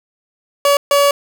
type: tone bursts at uneven times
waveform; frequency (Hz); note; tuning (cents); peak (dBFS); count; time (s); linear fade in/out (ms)
30% pulse; 568; C#5; +42; -7; 2; 0.65-0.77 / 0.91-1.11; 2
effects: none